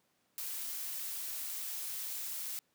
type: noise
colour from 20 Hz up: blue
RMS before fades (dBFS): -40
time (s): 0.38-2.59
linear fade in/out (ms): 0
effects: pink hiss -75 dBFS RMS until 2.74 s + high-pass 150 Hz 12 dB/octave